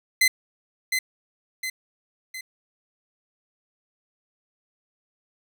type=tone with echo; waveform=sawtooth; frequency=2049 Hz; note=C7; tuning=37 cents flat; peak=-12 dBFS; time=0.21-0.28 s; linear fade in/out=5 ms; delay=710 ms; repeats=3; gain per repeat=-6 dB; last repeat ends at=2.41 s; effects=none